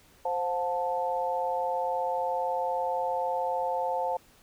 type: chord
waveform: sine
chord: F major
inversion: second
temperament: equal with one note detuned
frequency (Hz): 523.3 / 716.4 / 880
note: C5 / F5 / A5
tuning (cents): 0 / +44 / 0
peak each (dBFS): -31 / -32 / -30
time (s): 0.25-4.17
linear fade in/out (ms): 5
effects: pink hiss -59 dBFS RMS until 4.42 s